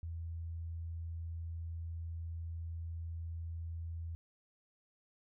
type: tone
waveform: sine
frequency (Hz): 83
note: E2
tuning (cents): +12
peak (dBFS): -39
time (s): 0.03-4.15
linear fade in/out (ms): 0
effects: none